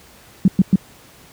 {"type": "tone bursts", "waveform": "sine", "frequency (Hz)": 188.9, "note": "F#3", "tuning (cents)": 36, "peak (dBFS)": -7, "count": 3, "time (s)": [0.45, 0.757], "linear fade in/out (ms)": 2, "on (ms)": 29, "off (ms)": 110, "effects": ["pink hiss -46 dBFS RMS until 1.32 s", "high-pass 60 Hz 12 dB/octave"]}